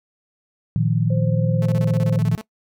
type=chord; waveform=sine; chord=Bb suspended fourth; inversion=none; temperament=equal with one note detuned; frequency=114.67 / 155.56 / 174.61 Hz; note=Bb2 / Eb3 / F3; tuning=-28 / 0 / 0 cents; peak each=-20 / -20 / -23 dBFS; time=0.76-2.35 s; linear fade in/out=0 ms
type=tone; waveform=sine; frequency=523.3 Hz; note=C5; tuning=in tune; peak=-27 dBFS; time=1.1-2.18 s; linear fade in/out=5 ms
type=tone bursts; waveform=sawtooth; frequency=218.1 Hz; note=A3; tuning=15 cents flat; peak=-26 dBFS; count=13; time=1.62-2.411 s; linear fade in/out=0 ms; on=35 ms; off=28 ms
effects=noise-tail reverb RT60 0.1 s tail -20 dB re dry